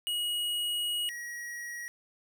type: tone pair in turn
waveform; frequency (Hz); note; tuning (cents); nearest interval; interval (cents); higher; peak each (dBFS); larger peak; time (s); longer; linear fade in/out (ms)
square; 2900 / 1905.6; F#7 / A#6; -35 / +38; perfect fifth; 727; first; -30 / -38; first; 0.07-1.09 / 1.09-1.88; first; 0
effects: none